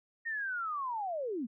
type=linear sweep; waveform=sine; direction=down; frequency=1864.7 to 207.7 Hz; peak=-33 dBFS; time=0.25-1.47 s; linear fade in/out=20 ms; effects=none